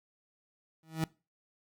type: tone with exponential growth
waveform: 30% pulse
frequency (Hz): 160.1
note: D#3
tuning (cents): +50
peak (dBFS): -23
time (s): 0.83-1.04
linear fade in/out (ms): 2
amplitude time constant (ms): 45
effects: noise-tail reverb RT60 0.3 s tail -22 dB re dry + MP3 96 kbps